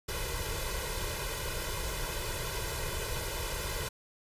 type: noise with comb filter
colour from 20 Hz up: pink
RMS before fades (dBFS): -35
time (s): 0.08-3.89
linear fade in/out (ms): 10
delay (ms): 2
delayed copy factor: +1
effects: resampled to 32000 Hz